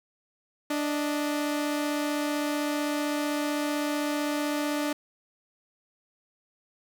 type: tone pair together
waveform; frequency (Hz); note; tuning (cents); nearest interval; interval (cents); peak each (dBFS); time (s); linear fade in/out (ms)
sawtooth; 293.7 / 623.1; D4 / D#5; 0 / +2; octave + minor second; 1302; -23 / -32; 0.7-4.93; 5
effects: none